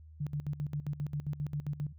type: tone with tremolo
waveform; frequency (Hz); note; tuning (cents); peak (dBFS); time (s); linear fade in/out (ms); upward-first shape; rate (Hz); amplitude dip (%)
sine; 146.7; D3; -2; -31; 0.2-1.93; 10; square; 7.5; 80
effects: added 78 Hz sine -50 dBFS peak until 1.98 s